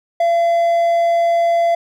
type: tone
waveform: triangle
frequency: 680 Hz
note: F5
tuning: 46 cents flat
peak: -10 dBFS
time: 0.2-1.75 s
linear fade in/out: 5 ms
effects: none